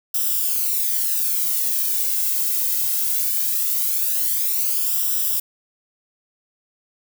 violet noise with flanger, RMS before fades -21 dBFS, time 0.14-5.4 s, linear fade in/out 5 ms, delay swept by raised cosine 0.45 to 1.75 ms, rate 0.2 Hz, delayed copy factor -0.7, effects none

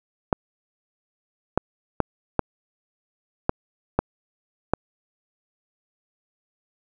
clicks, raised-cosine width 1 ms, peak -4 dBFS, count 7, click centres 0.328 / 1.576 / 2.003 / 2.393 / 3.494 / 3.99 / 4.736 s, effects none

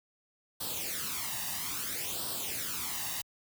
white noise with flanger, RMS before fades -36 dBFS, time 0.6-3.22 s, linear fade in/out 10 ms, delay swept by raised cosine 0.22 to 1.08 ms, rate 0.6 Hz, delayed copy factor +0.7, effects high-pass 60 Hz 12 dB/octave

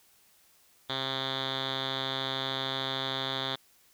5% pulse tone with low-pass filter, 133.2 Hz, C3, 31 cents sharp, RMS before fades -33 dBFS, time 0.89-3.56 s, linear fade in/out 10 ms, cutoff 3500 Hz, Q 8.1, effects white hiss -63 dBFS RMS until 3.93 s

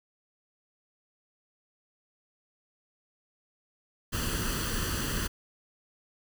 pink noise with comb filter, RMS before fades -31 dBFS, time 4.12-5.28 s, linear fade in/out 20 ms, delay 0.66 ms, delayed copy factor +0.7, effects none

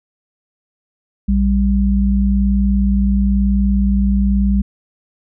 sine tone pair together, 58.97 / 197.9 Hz, A#1 / G3, +21 / +17 cents, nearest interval octave + major sixth, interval 2096 cents, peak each -14 dBFS, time 1.28-4.62 s, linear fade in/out 10 ms, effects none

